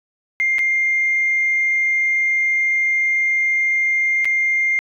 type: tone with dropouts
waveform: sine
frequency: 2109 Hz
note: C7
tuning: 13 cents sharp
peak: -14 dBFS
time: 0.4-4.79 s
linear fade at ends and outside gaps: 0 ms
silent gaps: 0.584-0.591 / 4.246-4.254 s
effects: tanh soft clip ceiling -10 dBFS